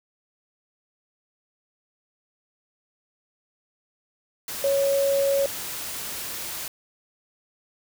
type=tone in noise; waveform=sine; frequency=554.4 Hz; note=C#5; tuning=in tune; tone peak=-19 dBFS; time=4.64-5.46 s; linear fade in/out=2 ms; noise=white; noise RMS=-33 dBFS; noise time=4.48-6.68 s; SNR=+11 dB; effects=none